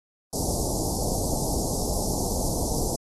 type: band-stop noise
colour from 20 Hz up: pink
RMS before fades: -27 dBFS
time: 0.33-2.96 s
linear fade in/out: 2 ms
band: 870 to 4900 Hz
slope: 48 dB/octave
effects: AAC 32 kbps